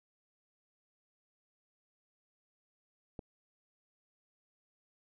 click, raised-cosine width 2 ms, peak -29 dBFS, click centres 3.192 s, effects none

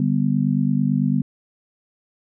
sine chord, G major, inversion second, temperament just, 147 / 196 / 245 Hz, D3 / G3 / B3, +2 / 0 / -14 cents, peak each -21 dBFS, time 0-1.22 s, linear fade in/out 2 ms, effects none

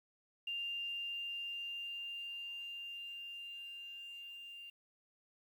sine tone with level ramp, 2794 Hz, F7, in tune, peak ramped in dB -37 to -48 dBFS, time 0.47-4.7 s, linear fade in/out 5 ms, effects 11-bit

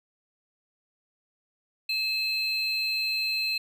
triangle tone pair together, 2600 / 4127 Hz, E7 / C8, -24 / -25 cents, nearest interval minor sixth, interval 799 cents, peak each -27 dBFS, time 1.89-3.58 s, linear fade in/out 5 ms, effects none

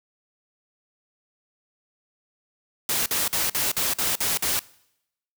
white noise bursts, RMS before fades -24 dBFS, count 8, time 2.89-4.593 s, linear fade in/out 2 ms, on 170 ms, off 49 ms, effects noise-tail reverb RT60 0.8 s tail -22 dB re dry

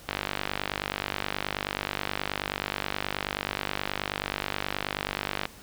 click train, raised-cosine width 0.3 ms, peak -11 dBFS, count 266, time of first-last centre 0.09-5.454 s, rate 49.4 Hz, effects pink hiss -49 dBFS RMS until 5.62 s

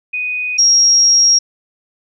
sine tone pair in turn, 2489 / 5605 Hz, D#7 / F8, 0 / +5 cents, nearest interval octave + major second, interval 1405 cents, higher second, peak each -17 / -7 dBFS, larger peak second, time 0.13-0.58 / 0.58-1.39 s, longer second, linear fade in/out 10 ms, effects none

